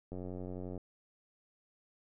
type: click train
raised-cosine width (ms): 2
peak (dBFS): -30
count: 61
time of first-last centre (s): 0.12-0.777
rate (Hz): 91.3
effects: none